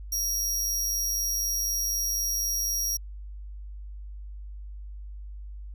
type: tone with amplitude modulation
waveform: sawtooth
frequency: 5660 Hz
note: F8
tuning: 22 cents sharp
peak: -22 dBFS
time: 0.12-2.97 s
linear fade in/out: 5 ms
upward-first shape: sine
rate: 104 Hz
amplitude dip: 30%
effects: added 50 Hz sine -37 dBFS peak until 5.74 s